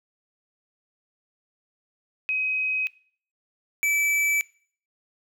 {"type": "tone pair in turn", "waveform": ["sine", "square"], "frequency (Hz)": [2529, 2309], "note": ["D#7", "D7"], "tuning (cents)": [28, -30], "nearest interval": "major second", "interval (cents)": 158, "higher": "first", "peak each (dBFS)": [-22, -21], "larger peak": "second", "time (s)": [[2.29, 2.87], [3.83, 4.41]], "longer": "neither", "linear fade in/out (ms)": 0, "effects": ["noise-tail reverb RT60 0.5 s tail -22 dB re dry"]}